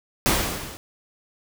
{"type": "noise with level ramp", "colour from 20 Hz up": "pink", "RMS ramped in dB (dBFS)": [-18, -40], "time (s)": [0.26, 0.77], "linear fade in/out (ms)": 0, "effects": []}